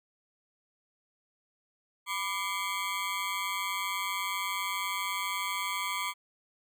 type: ring-modulated tone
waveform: 20% pulse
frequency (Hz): 1088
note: C#6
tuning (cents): -33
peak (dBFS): -23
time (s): 2.06-6.14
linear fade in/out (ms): 50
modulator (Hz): 93.9
effects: none